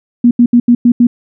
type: tone bursts at uneven times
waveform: sine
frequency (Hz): 240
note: B3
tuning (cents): -49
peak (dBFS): -3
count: 6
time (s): 0.24-0.31 / 0.39-0.46 / 0.53-0.6 / 0.68-0.75 / 0.85-0.92 / 1-1.07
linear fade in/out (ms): 5
effects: none